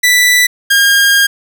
sawtooth tone pair in turn, 1975.5 / 1616.9 Hz, B6 / G#6, 0 / -47 cents, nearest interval minor third, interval 347 cents, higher first, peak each -3 dBFS, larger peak neither, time 0.03-0.47 / 0.7-1.27 s, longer second, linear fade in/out 10 ms, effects none

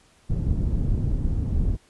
pink low-pass noise, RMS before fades -23 dBFS, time 0.29-1.77 s, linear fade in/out 20 ms, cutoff 160 Hz, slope 12 dB/octave, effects pink hiss -58 dBFS RMS until 1.89 s + resampled to 24000 Hz

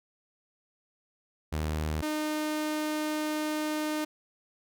sawtooth tone pair in turn, 77.3 / 305.7 Hz, D#2 / D#4, -11 / -30 cents, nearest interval 2 octaves, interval 2381 cents, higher second, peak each -25 dBFS, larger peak neither, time 1.52-2.02 / 2.02-4.05 s, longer second, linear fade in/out 10 ms, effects none

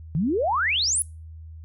sine exponential sweep, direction up, 142.1 to 11070 Hz, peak -20 dBFS, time 0.15-1.02 s, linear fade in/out 0 ms, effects noise-tail reverb RT60 0.3 s tail -24 dB re dry + added 80 Hz sine -38 dBFS peak until 1.64 s

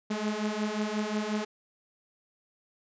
sawtooth beating tone pair, 208.9 / 214.5 Hz, G#3 / A3, +10 / -44 cents, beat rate 5.6 Hz, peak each -29 / -27 dBFS, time 0.1-1.45 s, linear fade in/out 10 ms, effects resampled to 16000 Hz

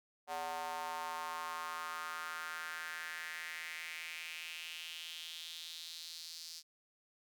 square tone with high-pass filter sweep, 82.41 Hz, E2, in tune, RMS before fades -44 dBFS, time 0.27-6.63 s, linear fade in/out 50 ms, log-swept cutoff 730 to 4900 Hz, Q 3.6, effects none

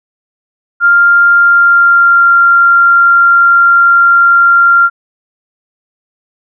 sine tone with pitch glide, 1396.9 to 1385.6 Hz, F6 to F6, 0 to -14 cents, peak -3 dBFS, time 0.8-4.9 s, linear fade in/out 50 ms, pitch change -14 cents, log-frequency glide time 1.33-2.29 s, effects none

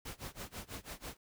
pink noise with tremolo, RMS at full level -43 dBFS, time 0.05-1.17 s, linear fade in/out 5 ms, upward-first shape sine, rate 6.1 Hz, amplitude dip 95%, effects none

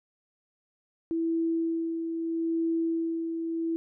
sine tone with tremolo, 329.6 Hz, E4, in tune, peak -24 dBFS, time 1.11-3.76 s, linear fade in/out 0 ms, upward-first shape sine, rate 0.78 Hz, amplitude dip 45%, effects none

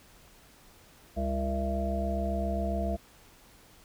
harmonic tone with a mistuned harmonic, 67.3 Hz, C2, 49 cents sharp, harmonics 1 / 3 / 5 / 7 / 9 / 10, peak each -31 / -34 / -40 / -42 / -40 / -33 dBFS, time 1.16-2.97 s, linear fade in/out 20 ms, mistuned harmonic 7, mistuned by -24 cents, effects pink hiss -57 dBFS RMS until 3.84 s

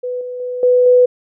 sine tone with level steps, 496.9 Hz, B4, 11 cents sharp, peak -19 / -23 / -20 / -8 / -6 dBFS, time 0.03-1.06 s, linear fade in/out 10 ms, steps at 0.21 / 0.4 / 0.63 / 0.86 s, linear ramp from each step 2 ms, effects none

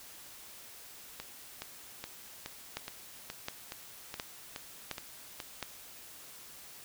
two click trains, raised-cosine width 0.2 ms, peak -18 / -22 dBFS, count 5 / 11, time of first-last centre 2.77-5.627 / 1.2-5.402 s, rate 1.4 / 2.38 Hz, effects white hiss -51 dBFS RMS until 6.84 s

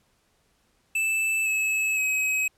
square tone with pitch steps, 2637 / 2590 / 2544 Hz, E7 / E7 / D#7, 0 / -31 / +38 cents, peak -23 dBFS, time 0.95-2.48 s, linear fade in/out 5 ms, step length 510 ms, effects pink hiss -67 dBFS RMS until 2.57 s + low-pass 12000 Hz 12 dB/octave

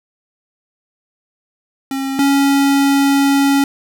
square tone pair in turn, 269.9 / 278.1 Hz, C#4 / C#4, -46 / +6 cents, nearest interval minor second, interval 52 cents, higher second, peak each -19 / -11 dBFS, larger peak second, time 1.91-2.19 / 2.19-3.64 s, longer second, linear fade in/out 2 ms, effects none

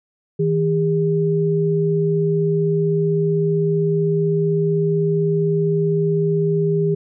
sine tone pair together, 160.1 / 404 Hz, D#3 / G#4, +50 / -48 cents, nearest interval octave + major third, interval 1602 cents, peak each -18 dBFS, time 0.39-6.95 s, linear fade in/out 10 ms, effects none

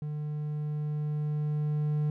triangle tone with level ramp, 150 Hz, D3, 37 cents sharp, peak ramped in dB -30 to -23 dBFS, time 0.02-2.1 s, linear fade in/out 2 ms, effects none

